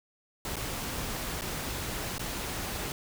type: noise with dropouts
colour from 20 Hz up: pink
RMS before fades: -35 dBFS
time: 0.45-2.92 s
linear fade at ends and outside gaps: 1 ms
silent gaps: 0.558-0.566 / 1.411-1.419 / 2.182-2.194 s
effects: none